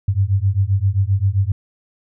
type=beating tone pair; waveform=sine; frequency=94.3 / 101.9 Hz; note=F#2 / G#2; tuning=+33 / -32 cents; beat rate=7.6 Hz; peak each=-17 / -17 dBFS; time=0.08-1.52 s; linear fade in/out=5 ms; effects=none